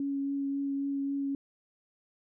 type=tone with vibrato; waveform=sine; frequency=278 Hz; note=C#4; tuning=5 cents sharp; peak=-29 dBFS; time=0-1.35 s; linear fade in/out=2 ms; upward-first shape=triangle; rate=3.7 Hz; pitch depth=12 cents each way; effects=none